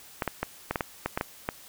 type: clicks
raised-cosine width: 0.5 ms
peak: -12 dBFS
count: 10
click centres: 0.222 / 0.277 / 0.43 / 0.71 / 0.758 / 0.808 / 1.06 / 1.175 / 1.211 / 1.489 s
effects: white hiss -50 dBFS RMS until 1.68 s